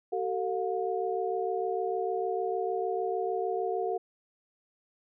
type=tone cluster; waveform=sine; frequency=381.6 / 448.2 / 716 Hz; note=G4 / A4 / F5; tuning=-47 / +32 / +43 cents; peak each=-32 / -32 / -33 dBFS; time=0.12-3.98 s; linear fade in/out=10 ms; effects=none